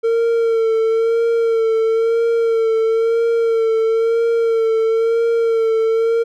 triangle tone with vibrato, 454.5 Hz, A#4, 44 cents flat, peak -11 dBFS, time 0.03-6.24 s, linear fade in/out 20 ms, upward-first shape sine, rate 1 Hz, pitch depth 31 cents each way, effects none

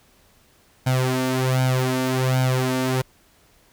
sawtooth tone with flanger, 129.1 Hz, C3, 23 cents flat, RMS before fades -21 dBFS, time 0.86-3.02 s, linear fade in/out 10 ms, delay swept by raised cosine 1.3 to 3.4 ms, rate 1.3 Hz, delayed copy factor +0.8, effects pink hiss -57 dBFS RMS until 3.72 s

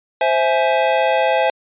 square chord, C augmented, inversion none, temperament equal with one note detuned, 523.3 / 659.3 / 838.3 Hz, C5 / E5 / G#5, 0 / 0 / +16 cents, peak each -19 dBFS, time 0.21-1.5 s, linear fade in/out 2 ms, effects resampled to 8000 Hz

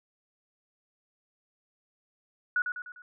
sine tone with echo, 1464 Hz, F#6, 19 cents flat, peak -23 dBFS, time 2.56-2.62 s, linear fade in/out 2 ms, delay 100 ms, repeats 4, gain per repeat -6 dB, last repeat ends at 3.02 s, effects none

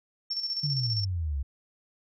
sine tone with tremolo, 5430 Hz, F8, 50 cents flat, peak -27 dBFS, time 0.3-1.05 s, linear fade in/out 10 ms, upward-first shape square, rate 15 Hz, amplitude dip 55%
sine exponential sweep, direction down, 153.4 to 65.41 Hz, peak -27 dBFS, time 0.63-1.43 s, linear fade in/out 10 ms
effects none

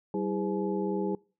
sine tone cluster, 193 / 324.9 / 408.4 / 508 / 854 Hz, G3 / E4 / G#4 / B4 / G#5, -27 / -25 / -29 / +49 / +48 cents, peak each -32 / -34 / -32 / -39 / -39 dBFS, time 0.14-1.15 s, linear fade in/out 2 ms, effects noise-tail reverb RT60 0.4 s tail -26 dB re dry

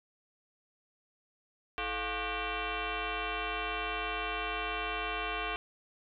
sine tone with frequency modulation, 815 Hz, G#5, 33 cents flat, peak -32 dBFS, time 1.78-5.56 s, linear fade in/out 0 ms, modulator 381 Hz, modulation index 5.9, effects none

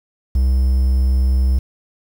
triangle tone, 64.7 Hz, C2, 19 cents flat, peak -10 dBFS, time 0.35-1.59 s, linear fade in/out 5 ms, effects 7-bit

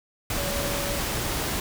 sine tone in noise, 567 Hz, C#5, 39 cents sharp, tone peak -32 dBFS, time 0.38-0.99 s, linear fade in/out 2 ms, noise pink, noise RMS -28 dBFS, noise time 0.3-1.6 s, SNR -7 dB, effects none

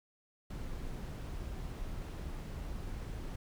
brown noise, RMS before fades -41 dBFS, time 0.5-3.36 s, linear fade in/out 5 ms, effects none

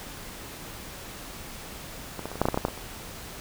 clicks, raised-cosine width 1 ms, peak -20 / -18 / -22 / -23 / -7 / -9 / -8 / -12 / -10 / -9 / -18 / -26 dBFS, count 12, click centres 2.193 / 2.256 / 2.316 / 2.356 / 2.416 / 2.455 / 2.486 / 2.544 / 2.575 / 2.651 / 2.684 / 2.776 s, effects pink hiss -41 dBFS RMS until 3.4 s

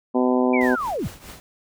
harmonic tone, 126.2 Hz, B2, 38 cents sharp, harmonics 2 / 3 / 4 / 5 / 6 / 7 / 8, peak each -19 / -23 / -25 / -27 / -29 / -30 / -31 dBFS, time 0.14-0.76 s, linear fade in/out 20 ms
sine linear sweep, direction down, 2385 to 53.1 Hz, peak -23 dBFS, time 0.53-1.08 s, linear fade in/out 10 ms
pink noise with tremolo, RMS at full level -38 dBFS, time 0.61-1.4 s, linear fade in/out 0 ms, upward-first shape triangle, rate 4.7 Hz, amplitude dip 80%
effects none

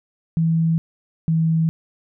sine tone pair in turn, 163.5 / 162 Hz, E3 / E3, -14 / -30 cents, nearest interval unison, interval 16 cents, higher first, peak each -15 dBFS, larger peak neither, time 0.37-0.78 / 1.28-1.69 s, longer neither, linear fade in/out 0 ms, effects none

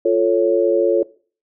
sine chord, F augmented, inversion none, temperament equal, 349.2 / 440 / 554.4 Hz, F4 / A4 / C#5, 0 / 0 / 0 cents, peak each -17 / -17 / -17 dBFS, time 0.05-1.03 s, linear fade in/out 5 ms, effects noise-tail reverb RT60 0.4 s tail -19 dB re dry

